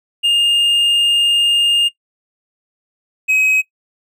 triangle tone pair in turn, 2823 / 2540 Hz, F7 / D#7, +18 / +35 cents, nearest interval major second, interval 183 cents, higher first, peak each -9 dBFS, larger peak neither, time 0.23-1.89 / 3.28-3.62 s, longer first, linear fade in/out 20 ms, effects noise-tail reverb RT60 0.1 s tail -18 dB re dry

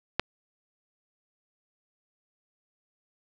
click, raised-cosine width 0.3 ms, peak -7 dBFS, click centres 0.196 s, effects resampled to 16000 Hz + 7-bit

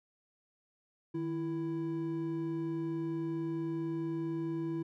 triangle tone pair together, 155.56 / 331.1 Hz, D#3 / E4, 0 / +8 cents, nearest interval octave + minor second, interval 1308 cents, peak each -37 / -32 dBFS, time 1.14-4.83 s, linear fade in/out 10 ms, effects none

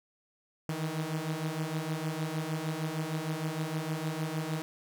sawtooth beating tone pair, 153.8 / 160.3 Hz, D#3 / E3, -20 / -48 cents, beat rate 6.5 Hz, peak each -32 / -30 dBFS, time 0.69-4.62 s, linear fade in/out 0 ms, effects none

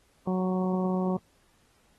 harmonic tone, 185 Hz, F#3, in tune, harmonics 1 / 2 / 3 / 4 / 5 / 6, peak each -26 / -32 / -36 / -38 / -40 / -42 dBFS, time 0.27-1.17 s, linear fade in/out 5 ms, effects pink hiss -66 dBFS RMS until 1.98 s + AAC 32 kbps

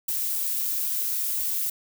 violet noise, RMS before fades -27 dBFS, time 0.08-1.7 s, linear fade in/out 5 ms, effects none

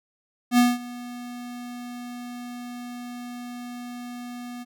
square tone with ADSR envelope, 243.8 Hz, B3, 22 cents flat, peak -14 dBFS, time 0.51-4.65 s, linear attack 70 ms, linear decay 200 ms, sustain -21 dB, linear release 30 ms, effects none

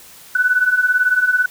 sine beating tone pair, 1478 / 1496 Hz, F#6 / F#6, -2 / +19 cents, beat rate 18 Hz, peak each -18 / -14 dBFS, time 0.35-1.46 s, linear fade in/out 5 ms, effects white hiss -42 dBFS RMS until 1.5 s

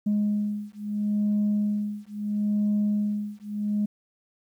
sine beating tone pair, 207.7 / 208.45 Hz, G#3 / G#3, 0 / +7 cents, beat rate 0.75 Hz, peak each -25 / -25 dBFS, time 0.06-3.86 s, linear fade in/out 10 ms, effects tanh soft clip ceiling -18 dBFS + 10-bit

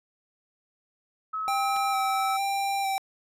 sine tone with pitch glide, 1287 to 1305 Hz, E6 to E6, -42 to -18 cents, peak -28 dBFS, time 1.33-2.37 s, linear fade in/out 10 ms, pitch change +24 cents, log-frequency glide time 2.01-2.22 s
square tone with vibrato, 784 Hz, G5, in tune, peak -26 dBFS, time 1.48-2.98 s, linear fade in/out 0 ms, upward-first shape square, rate 1.1 Hz, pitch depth 15 cents each way
clicks, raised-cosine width 0.2 ms, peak -26 / -25 dBFS, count 2, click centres 1.762 / 1.767 s
effects resampled to 32000 Hz

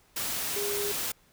sine tone in noise, 408.2 Hz, G#4, 30 cents flat, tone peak -31 dBFS, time 0.56-0.92 s, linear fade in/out 5 ms, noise white, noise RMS -32 dBFS, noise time 0.16-1.12 s, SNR -2 dB, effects pink hiss -63 dBFS RMS until 1.32 s

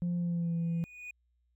sine tone with pitch glide, 174.61 to 167.88 Hz, F3 to E3, 0 to +32 cents, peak -27 dBFS, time 0.02-0.84 s, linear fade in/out 0 ms, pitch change -68 cents, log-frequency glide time 0.17-0.54 s
triangle tone with exponential growth, 2468 Hz, D#7, 15 cents flat, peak -37 dBFS, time 0.42-1.11 s, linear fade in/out 5 ms, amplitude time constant 150 ms
effects tanh soft clip ceiling -27 dBFS + added 60 Hz sine -70 dBFS peak until 1.55 s

